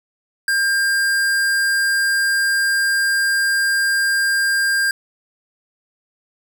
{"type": "tone", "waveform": "square", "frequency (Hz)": 1600, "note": "G6", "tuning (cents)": 35, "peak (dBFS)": -16, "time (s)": [0.48, 4.91], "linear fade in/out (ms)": 2, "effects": []}